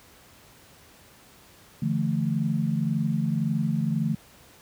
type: chord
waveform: sine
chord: D suspended second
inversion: none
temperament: equal with one note detuned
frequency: 146.83 / 168.67 / 220 Hz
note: D3 / E3 / A3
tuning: 0 / +40 / 0 cents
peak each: -27 dBFS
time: 1.82-4.15 s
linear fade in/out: 5 ms
effects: pink hiss -53 dBFS RMS until 4.61 s + high-pass 60 Hz 12 dB/octave